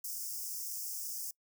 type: high-pass noise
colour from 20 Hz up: white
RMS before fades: -40 dBFS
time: 0.04-1.31 s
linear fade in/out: 5 ms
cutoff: 5000 Hz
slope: 96 dB/octave
effects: noise-tail reverb RT60 0.1 s tail -24 dB re dry